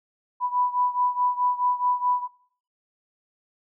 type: beating tone pair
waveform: sine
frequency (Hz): 987.8 / 992.5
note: B5 / B5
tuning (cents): 0 / +8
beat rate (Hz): 4.7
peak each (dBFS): -23 / -26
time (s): 0.4-2.28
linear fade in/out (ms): 50
effects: noise-tail reverb RT60 0.5 s tail -18 dB re dry